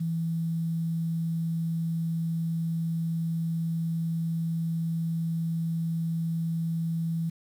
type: tone with quantisation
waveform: sine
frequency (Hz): 164.81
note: E3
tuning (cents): 0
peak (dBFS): -26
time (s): 0-7.3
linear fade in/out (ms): 10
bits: 9
effects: none